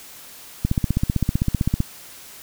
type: click train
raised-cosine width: 5 ms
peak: -6 dBFS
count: 19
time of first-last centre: 0.65-1.804 s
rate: 15.6 Hz
effects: white hiss -42 dBFS RMS until 2.42 s